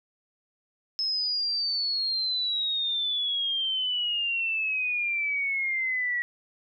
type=exponential sweep; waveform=sine; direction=down; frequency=5210 to 1922 Hz; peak=-25 dBFS; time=0.99-6.22 s; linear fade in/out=0 ms; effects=none